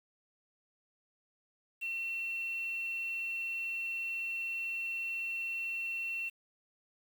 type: tone with quantisation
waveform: sine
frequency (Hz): 2709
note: E7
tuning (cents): +47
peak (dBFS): -34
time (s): 1.81-6.3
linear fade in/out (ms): 20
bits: 9
effects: none